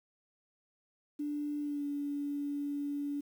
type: tone with pitch glide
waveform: sine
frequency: 293.7 to 287 Hz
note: D4 to D4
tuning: 0 to -40 cents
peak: -33 dBFS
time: 1.19-3.21 s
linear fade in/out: 10 ms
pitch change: -40 cents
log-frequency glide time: 1.6-1.84 s
effects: 10-bit